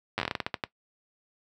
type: slowing click train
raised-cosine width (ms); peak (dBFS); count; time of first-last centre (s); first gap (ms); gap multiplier
0.3; -12; 13; 0.18-0.638; 9; 1.24
effects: noise-tail reverb RT60 0.1 s tail -18 dB re dry + high-pass 80 Hz 12 dB/octave